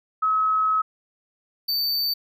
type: tone pair in turn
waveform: sine / square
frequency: 1283 / 4572 Hz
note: E6 / D8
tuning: -47 / -47 cents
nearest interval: octave + minor seventh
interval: 2200 cents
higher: second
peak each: -18 / -22 dBFS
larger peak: first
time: 0.22-0.82 / 1.68-2.14 s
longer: first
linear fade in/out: 10 ms
effects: none